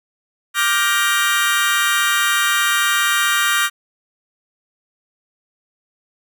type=chord; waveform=30% pulse; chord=G minor seventh; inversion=second; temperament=just; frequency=1176 / 1411.2 / 1568 / 1881.6 Hz; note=D6 / F6 / G6 / Bb6; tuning=+2 / +18 / 0 / +16 cents; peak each=-18 dBFS; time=0.54-3.7 s; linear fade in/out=50 ms; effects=none